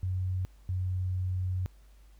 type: tone pair in turn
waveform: sine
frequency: 92.5 / 92.09 Hz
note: F#2 / F#2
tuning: 0 / -8 cents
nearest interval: unison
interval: 8 cents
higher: first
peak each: -28 dBFS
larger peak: neither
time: 0.03-0.45 / 0.69-1.66 s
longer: second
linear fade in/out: 0 ms
effects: added 50 Hz sine -53 dBFS peak until 2.19 s + pink hiss -67 dBFS RMS until 2.19 s